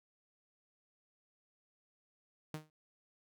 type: tone with exponential decay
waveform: sawtooth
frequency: 154.6 Hz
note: D#3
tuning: 11 cents flat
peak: -33 dBFS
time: 2.54-2.7 s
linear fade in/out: 2 ms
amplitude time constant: 34 ms
effects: none